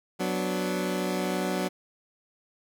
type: chord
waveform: 20% pulse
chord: B minor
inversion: second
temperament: equal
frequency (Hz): 185 / 246.9 / 293.7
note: F#3 / B3 / D4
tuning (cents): 0 / 0 / 0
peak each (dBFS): -24 / -29 / -28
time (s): 0.19-1.69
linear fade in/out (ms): 20
effects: none